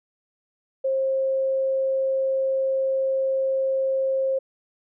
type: tone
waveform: sine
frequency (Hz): 533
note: C5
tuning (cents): +32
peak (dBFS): -20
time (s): 0.84-4.39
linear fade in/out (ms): 10
effects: none